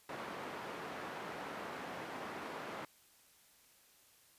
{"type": "band-pass noise", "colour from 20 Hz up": "white", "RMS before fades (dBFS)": -45, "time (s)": [0.09, 2.85], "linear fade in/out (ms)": 2, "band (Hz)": [170, 1300], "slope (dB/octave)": 12, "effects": ["white hiss -66 dBFS RMS until 4.38 s", "resampled to 32000 Hz"]}